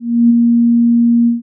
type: tone with ADSR envelope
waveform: sine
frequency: 235.3 Hz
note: A#3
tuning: 16 cents sharp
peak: -4 dBFS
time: 0-1.42 s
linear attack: 300 ms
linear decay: 15 ms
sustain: -3 dB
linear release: 150 ms
effects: none